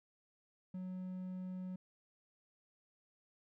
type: tone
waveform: triangle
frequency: 184.4 Hz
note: F#3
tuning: 6 cents flat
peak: -39 dBFS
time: 0.74-1.76 s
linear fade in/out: 5 ms
effects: none